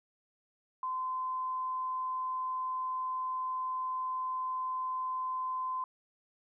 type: tone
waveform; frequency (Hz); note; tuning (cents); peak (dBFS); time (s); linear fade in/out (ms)
sine; 1029; C6; -29; -32; 0.83-5.84; 2
effects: none